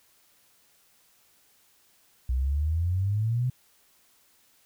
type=exponential sweep; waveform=sine; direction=up; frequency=61.2 to 129.1 Hz; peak=-23 dBFS; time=2.29-3.5 s; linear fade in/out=5 ms; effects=white hiss -63 dBFS RMS until 4.65 s